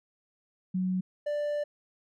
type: tone pair in turn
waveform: sine / triangle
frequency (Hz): 185 / 588.7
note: F#3 / D5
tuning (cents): 0 / +4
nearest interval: octave + minor sixth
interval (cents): 2004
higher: second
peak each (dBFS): -26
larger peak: neither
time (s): 0.74-1.01 / 1.26-1.64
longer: second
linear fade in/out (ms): 10
effects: none